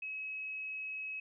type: tone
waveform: sine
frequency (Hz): 2562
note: E7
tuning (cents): -50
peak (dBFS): -38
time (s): 0.02-1.2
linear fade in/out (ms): 5
effects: none